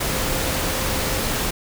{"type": "tone in noise", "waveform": "sine", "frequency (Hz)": 523.3, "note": "C5", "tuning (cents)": 0, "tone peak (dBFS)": -32, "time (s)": [0.11, 1.21], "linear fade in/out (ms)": 10, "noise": "pink", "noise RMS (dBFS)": -23, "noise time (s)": [0, 1.51], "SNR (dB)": -12, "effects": []}